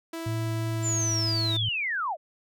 sawtooth tone, 329.6 Hz, E4, in tune, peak -29 dBFS, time 0.13-1.57 s, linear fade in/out 5 ms
sine tone with pitch glide, 113 to 109.59 Hz, A2 to A2, +47 to -6 cents, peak -27 dBFS, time 0.26-1.69 s, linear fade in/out 5 ms, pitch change -53 cents, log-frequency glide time 0.89-1.03 s
sine linear sweep, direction down, 7320 to 554.4 Hz, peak -26 dBFS, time 0.82-2.17 s, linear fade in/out 50 ms
effects none

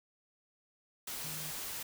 sine tone in noise, 154.9 Hz, D#3, 7 cents flat, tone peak -47 dBFS, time 1.24-1.51 s, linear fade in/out 5 ms, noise white, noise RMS -41 dBFS, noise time 1.07-1.83 s, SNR -9 dB, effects none

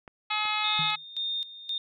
clicks, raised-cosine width 0.5 ms, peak -29 dBFS, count 2, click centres 0.078 / 0.454 s
harmonic tone, 425 Hz, G#4, 40 cents sharp, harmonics 2 / 3 / 4 / 5 / 6 / 7 / 8 / 9 / 10, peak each -33 / -32 / -42 / -35 / -32 / -43 / -34 / -37 / -42 dBFS, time 0.3-0.96 s, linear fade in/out 10 ms
sine tone with tremolo, 3651 Hz, A#7, 37 cents flat, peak -28 dBFS, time 0.64-1.78 s, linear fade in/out 2 ms, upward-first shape square, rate 1.9 Hz, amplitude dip 80%
sine tone with exponential decay, 158.1 Hz, D#3, 28 cents sharp, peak -31 dBFS, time 0.79-1.04 s, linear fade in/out 2 ms, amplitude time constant 53 ms
effects none

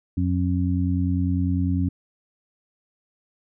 harmonic tone, 90 Hz, F#2, 47 cents flat, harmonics 1 / 2 / 3, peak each -22 / -26 / -25 dBFS, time 0.17-1.89 s, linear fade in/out 5 ms, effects none

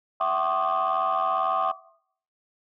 sine tone cluster, 663 / 757 / 1070 / 1152 / 1230 Hz, E5 / F#5 / C6 / D6 / D#6, +10 / +39 / +38 / -34 / -20 cents, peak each -27 dBFS, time 0.2-1.72 s, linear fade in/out 10 ms, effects noise-tail reverb RT60 0.6 s tail -18 dB re dry + tanh soft clip ceiling -16 dBFS

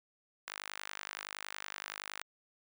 sawtooth tone with high-pass filter, 50.7 Hz, G#1, 41 cents flat, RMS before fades -45 dBFS, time 0.47-2.23 s, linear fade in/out 10 ms, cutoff 1500 Hz, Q 1.2, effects none

